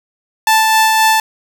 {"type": "tone with tremolo", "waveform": "sawtooth", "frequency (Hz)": 880, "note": "A5", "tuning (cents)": 0, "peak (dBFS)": -4, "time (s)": [0.47, 1.2], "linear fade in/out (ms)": 2, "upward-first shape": "sine", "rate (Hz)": 3.8, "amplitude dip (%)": 25, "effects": []}